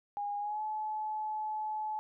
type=tone with pitch glide; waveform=sine; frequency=818 to 859.2 Hz; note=G#5 to A5; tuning=-26 to -41 cents; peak=-33 dBFS; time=0.17-1.99 s; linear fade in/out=0 ms; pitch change=+85 cents; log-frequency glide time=0.39-0.62 s; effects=none